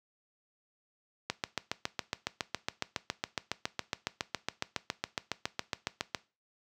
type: click train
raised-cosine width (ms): 0.2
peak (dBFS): -13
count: 36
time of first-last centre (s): 1.3-6.148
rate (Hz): 7.22
effects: noise-tail reverb RT60 0.3 s tail -19 dB re dry + high-pass 80 Hz 12 dB/octave